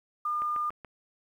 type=tone; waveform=sine; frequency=1208 Hz; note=D6; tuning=48 cents sharp; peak=-27 dBFS; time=0.25-0.7 s; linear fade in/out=5 ms
type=click train; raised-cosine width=0.5 ms; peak=-28 dBFS; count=4; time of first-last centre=0.42-0.847 s; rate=7.02 Hz
effects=10-bit